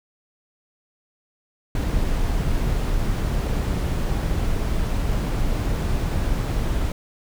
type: noise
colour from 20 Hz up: brown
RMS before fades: -22 dBFS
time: 1.75-6.92 s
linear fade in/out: 2 ms
effects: none